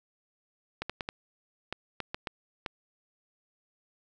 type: clicks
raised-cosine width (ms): 0.3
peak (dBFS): -17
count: 9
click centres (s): 0.82 / 0.896 / 1.008 / 1.089 / 1.726 / 2.003 / 2.145 / 2.272 / 2.662
effects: none